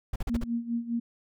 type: noise bursts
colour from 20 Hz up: brown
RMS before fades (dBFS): -29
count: 5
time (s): 0.13-0.439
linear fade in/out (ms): 5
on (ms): 29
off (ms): 41
type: tone with tremolo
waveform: sine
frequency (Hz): 234.4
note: A#3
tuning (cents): +10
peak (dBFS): -25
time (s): 0.29-1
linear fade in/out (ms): 10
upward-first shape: sine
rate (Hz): 4.9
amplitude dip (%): 80
effects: none